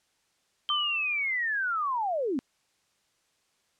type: linear sweep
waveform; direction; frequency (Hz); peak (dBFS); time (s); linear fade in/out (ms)
sine; down; 3143 to 236.2; -26; 0.69-2.39; 0
type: tone with exponential decay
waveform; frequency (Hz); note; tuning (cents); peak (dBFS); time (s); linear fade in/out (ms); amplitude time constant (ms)
sine; 1188; D6; +20; -26; 0.7-1.39; 1; 150
effects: white hiss -71 dBFS RMS until 3.79 s + low-pass 8000 Hz 12 dB/octave